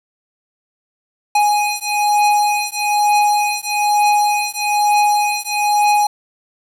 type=beating tone pair; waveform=square; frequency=830.6 / 831.7 Hz; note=G#5 / G#5; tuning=0 / +2 cents; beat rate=1.1 Hz; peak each=-17 dBFS; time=1.35-6.07 s; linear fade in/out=5 ms; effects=resampled to 32000 Hz + 7-bit